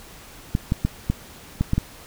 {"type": "clicks", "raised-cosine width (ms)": 5, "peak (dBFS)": -7, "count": 7, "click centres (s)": [0.551, 0.721, 0.85, 1.1, 1.61, 1.734, 1.78], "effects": ["pink hiss -44 dBFS RMS until 2.06 s"]}